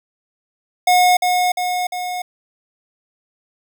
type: tone with echo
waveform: square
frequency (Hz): 724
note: F#5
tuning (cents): -38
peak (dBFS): -11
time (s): 0.87-1.17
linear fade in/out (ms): 5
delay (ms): 350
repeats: 3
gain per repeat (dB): -4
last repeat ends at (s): 2.22
effects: none